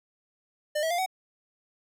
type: tone with pitch steps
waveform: square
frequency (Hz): 600 / 646.8 / 697.2 / 751.6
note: D5 / E5 / F5 / F#5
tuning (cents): +37 / -33 / -3 / +27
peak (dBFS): -26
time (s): 0.75-1.062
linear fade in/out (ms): 10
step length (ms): 78
effects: none